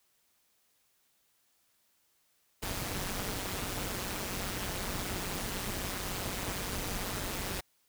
pink noise with amplitude modulation, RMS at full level -33 dBFS, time 2.62-7.61 s, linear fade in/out 10 ms, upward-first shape sine, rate 189 Hz, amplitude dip 75%, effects white hiss -72 dBFS RMS until 7.88 s

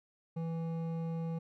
triangle tone with hard clipping, 164.81 Hz, E3, in tune, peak -36 dBFS, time 0.36-1.39 s, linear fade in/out 10 ms, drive 14 dB, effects none

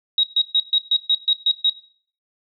sine tone bursts, 3805 Hz, A#7, 35 cents sharp, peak -14 dBFS, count 9, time 0.18-1.697 s, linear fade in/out 2 ms, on 53 ms, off 130 ms, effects noise-tail reverb RT60 0.5 s tail -17 dB re dry

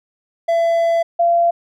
triangle / sine tone pair in turn, 671 / 685.1 Hz, E5 / F5, +31 / -33 cents, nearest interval unison, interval 36 cents, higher second, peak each -11 dBFS, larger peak neither, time 0.48-1.03 / 1.19-1.51 s, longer first, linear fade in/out 10 ms, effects none

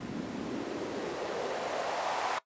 white noise with band-pass filter sweep, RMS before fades -35 dBFS, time 0-2.39 s, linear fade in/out 10 ms, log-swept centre 210 to 880 Hz, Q 2.4, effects noise-tail reverb RT60 0.1 s tail -18 dB re dry + resampled to 16000 Hz

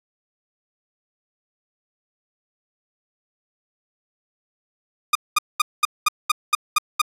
sawtooth tone bursts, 1220 Hz, D#6, 34 cents flat, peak -10 dBFS, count 9, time 5.13-7.017 s, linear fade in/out 5 ms, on 23 ms, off 210 ms, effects resampled to 32000 Hz

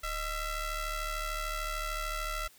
sawtooth ring-modulated tone, 659.3 Hz, E5, in tune, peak -26 dBFS, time 0.03-2.48 s, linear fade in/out 10 ms, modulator 696 Hz, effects white hiss -59 dBFS RMS until 2.58 s

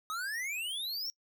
square exponential sweep, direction up, 1244.5 to 5640 Hz, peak -35 dBFS, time 0.1-1.1 s, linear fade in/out 0 ms, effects noise-tail reverb RT60 0.1 s tail -25 dB re dry

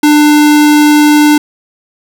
square tone, 298.1 Hz, D4, 26 cents sharp, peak -4 dBFS, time 0.03-1.38 s, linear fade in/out 5 ms, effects none

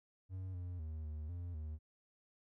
triangle tone with pitch steps, 93.6 / 89.1 / 78.5 / 76.5 / 87.4 / 77.2 Hz, F#2 / F2 / D#2 / D#2 / F2 / D#2, +20 / +35 / +16 / -29 / +2 / -13 cents, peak -39 dBFS, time 0.29-1.79 s, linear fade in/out 50 ms, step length 250 ms, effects none

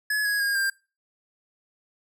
square tone with pitch steps, 1700 / 1663.1 / 1627 / 1591.7 Hz, G#6 / G#6 / G#6 / G6, +40 / +2 / -36 / +26 cents, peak -23 dBFS, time 0.1-0.7 s, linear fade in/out 5 ms, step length 150 ms, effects noise-tail reverb RT60 0.3 s tail -23 dB re dry

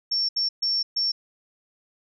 sine tone bursts at uneven times, 5450 Hz, F8, 43 cents flat, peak -21 dBFS, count 4, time 0.11-0.29 / 0.36-0.49 / 0.62-0.83 / 0.96-1.12 s, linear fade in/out 10 ms, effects none

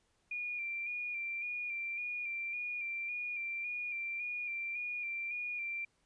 sine tone with vibrato, 2400 Hz, D7, 37 cents sharp, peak -36 dBFS, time 0.31-5.85 s, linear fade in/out 5 ms, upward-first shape square, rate 1.8 Hz, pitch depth 30 cents each way, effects pink hiss -75 dBFS RMS until 6.05 s + resampled to 22050 Hz

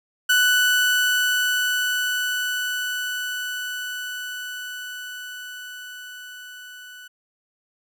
30% pulse tone with level ramp, 1488 Hz, F#6, 9 cents sharp, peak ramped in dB -12 to -37 dBFS, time 0.29-7.08 s, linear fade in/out 10 ms, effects none

